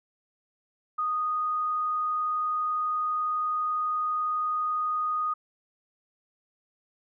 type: tone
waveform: sine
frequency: 1239 Hz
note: D#6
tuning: 8 cents flat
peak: -25 dBFS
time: 0.98-5.34 s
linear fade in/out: 10 ms
effects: none